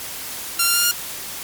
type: tone with pitch steps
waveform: 5% pulse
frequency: 1378 / 1390 / 1402.1 / 1414.3 Hz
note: F6 / F6 / F6 / F6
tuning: -24 / -9 / +6 / +21 cents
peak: -4 dBFS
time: 0.59-0.914 s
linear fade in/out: 5 ms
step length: 81 ms
effects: white hiss -31 dBFS RMS until 1.43 s + MP3 96 kbps